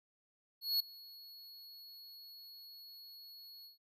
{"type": "tone with ADSR envelope", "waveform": "square", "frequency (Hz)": 4351, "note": "C#8", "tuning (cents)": -33, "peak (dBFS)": -29, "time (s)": [0.61, 3.78], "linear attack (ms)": 190, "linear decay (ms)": 5, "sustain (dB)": -23, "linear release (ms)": 130, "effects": []}